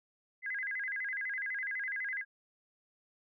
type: tone with vibrato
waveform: sine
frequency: 1821 Hz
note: A#6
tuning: 41 cents flat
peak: -34 dBFS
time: 0.42-2.25 s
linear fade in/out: 50 ms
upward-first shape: square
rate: 12 Hz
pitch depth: 190 cents each way
effects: none